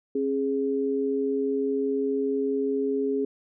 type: tone pair together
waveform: sine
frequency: 270.5 / 415.3 Hz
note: C#4 / G#4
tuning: -42 / 0 cents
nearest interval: perfect fifth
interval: 742 cents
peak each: -27 / -25 dBFS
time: 0.15-3.25 s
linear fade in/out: 5 ms
effects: none